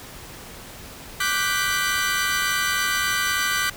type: chord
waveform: sawtooth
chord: G major seventh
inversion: second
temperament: equal with one note detuned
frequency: 1174.7 / 1480 / 1563.5 / 1975.5 Hz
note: D6 / F#6 / G6 / B6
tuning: 0 / 0 / -5 / 0 cents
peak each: -23 dBFS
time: 1.2-3.7 s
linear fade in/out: 5 ms
effects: pink hiss -40 dBFS RMS until 3.76 s